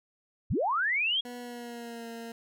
sine linear sweep, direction up, 45.47 to 3335 Hz, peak -25 dBFS, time 0.5-1.21 s, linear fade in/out 10 ms
20% pulse tone with pitch glide, 244 to 230.8 Hz, B3 to A#3, -21 to -17 cents, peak -34 dBFS, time 1.25-2.32 s, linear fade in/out 2 ms, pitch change -96 cents, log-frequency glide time 1.39-2.07 s
effects none

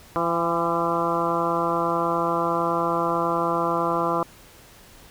harmonic tone with a mistuned harmonic, 169.2 Hz, E3, 45 cents sharp, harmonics 1 / 2 / 3 / 4 / 5 / 6 / 7 / 8, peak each -32 / -28 / -28 / -29 / -31 / -27 / -27 / -33 dBFS, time 0.16-4.23 s, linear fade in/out 0 ms, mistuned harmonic 5, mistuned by -38 cents, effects pink hiss -49 dBFS RMS until 5.1 s

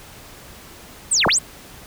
sine linear two-way sweep, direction down then up, 9000 to 58.27 to 9000 Hz, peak -14 dBFS, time 1.11-1.39 s, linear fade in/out 10 ms, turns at 1.27 s, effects pink hiss -42 dBFS RMS until 1.86 s

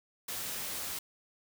white noise, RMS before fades -38 dBFS, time 0.28-0.99 s, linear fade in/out 5 ms, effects none

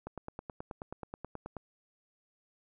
click train, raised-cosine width 1 ms, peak -26 dBFS, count 15, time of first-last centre 0.07-1.567 s, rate 9.35 Hz, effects none

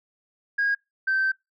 sine tone pair in turn, 1636 / 1552.5 Hz, G#6 / G6, -26 / -17 cents, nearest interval minor second, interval 91 cents, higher first, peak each -19 dBFS, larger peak neither, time 0.58-0.75 / 1.07-1.32 s, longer second, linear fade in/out 10 ms, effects noise-tail reverb RT60 0.2 s tail -25 dB re dry + tanh soft clip ceiling -17 dBFS

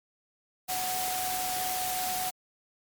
sine tone in noise, 740 Hz, F#5, in tune, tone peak -32 dBFS, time 0.68-2.31 s, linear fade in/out 20 ms, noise white, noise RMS -33 dBFS, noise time 0.68-2.31 s, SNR -2 dB, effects MP3 96 kbps

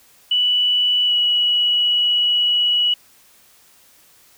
sine tone with pitch glide, 2960 to 2929 Hz, F#7 to F#7, 0 to -18 cents, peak -14 dBFS, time 0.31-2.94 s, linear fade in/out 5 ms, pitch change -18 cents, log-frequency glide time 1.06-1.12 s, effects white hiss -52 dBFS RMS until 4.37 s

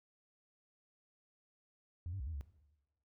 sine tone with pitch steps, 86.2 / 97.1 / 63.1 / 80.6 / 70.4 Hz, F2 / G2 / B1 / E2 / C#2, -22 / -16 / +38 / -38 / +27 cents, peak -38 dBFS, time 2.06-2.41 s, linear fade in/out 0 ms, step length 70 ms, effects noise-tail reverb RT60 1.0 s tail -17 dB re dry + tanh soft clip ceiling -35 dBFS

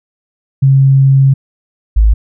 sine tone pair in turn, 135.6 / 53.81 Hz, C#3 / A1, -38 / -38 cents, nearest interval octave + major third, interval 1600 cents, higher first, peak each -4 dBFS, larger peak neither, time 0.62-1.34 / 1.96-2.14 s, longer first, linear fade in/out 10 ms, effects none

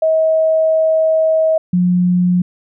sine tone pair in turn, 638 / 179.03 Hz, D#5 / F3, +43 / +43 cents, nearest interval octave + minor seventh, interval 2200 cents, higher first, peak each -10 dBFS, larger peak neither, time 0.02-1.58 / 1.73-2.42 s, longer first, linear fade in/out 5 ms, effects none

